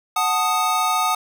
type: chord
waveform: square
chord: D# diminished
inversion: first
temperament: equal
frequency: 740 / 880 / 1244.5 Hz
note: F#5 / A5 / D#6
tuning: 0 / 0 / 0 cents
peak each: -24 / -25 / -21 dBFS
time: 0.16-1.15 s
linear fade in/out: 5 ms
effects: none